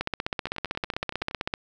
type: two click trains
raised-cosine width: 0.3 ms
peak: -11 / -21 dBFS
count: 25 / 10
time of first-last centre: 0.01-1.539 / 0.47-1.311 s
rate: 15.7 / 10.7 Hz
effects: none